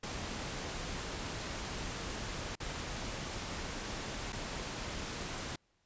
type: noise with dropouts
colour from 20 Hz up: pink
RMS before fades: -40 dBFS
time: 0.03-5.56 s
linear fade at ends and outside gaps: 5 ms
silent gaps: 2.555-2.601 / 4.324-4.328 s
effects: pink hiss -75 dBFS RMS until 5.85 s + resampled to 16000 Hz